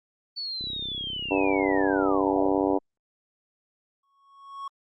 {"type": "linear sweep", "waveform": "sine", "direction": "down", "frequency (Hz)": [4507, 493.9], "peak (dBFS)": -30, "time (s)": [0.36, 2.49], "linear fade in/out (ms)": 20}
{"type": "click train", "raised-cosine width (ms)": 3, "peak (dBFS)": -29, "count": 70, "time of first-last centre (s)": [0.61, 2.733], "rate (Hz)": 32.5}
{"type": "harmonic tone", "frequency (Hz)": 97, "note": "G2", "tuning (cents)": -18, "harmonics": [3, 4, 5, 6, 7, 8, 9, 10], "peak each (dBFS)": [-25, -27, -29, -31, -32, -33, -34, -35], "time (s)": [1.3, 2.79], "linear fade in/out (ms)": 20}
{"type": "tone with exponential growth", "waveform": "triangle", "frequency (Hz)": 1105, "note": "C#6", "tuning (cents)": -6, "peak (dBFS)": -29, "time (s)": [4.03, 4.68], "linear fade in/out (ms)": 5, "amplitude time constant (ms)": 140}
{"effects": ["Opus 32 kbps"]}